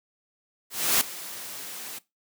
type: noise with ADSR envelope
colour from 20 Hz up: white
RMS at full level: -20 dBFS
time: 0.7-1.99 s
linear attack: 310 ms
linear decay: 4 ms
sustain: -18 dB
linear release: 9 ms
effects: noise-tail reverb RT60 0.2 s tail -19 dB re dry + high-pass 150 Hz 12 dB/octave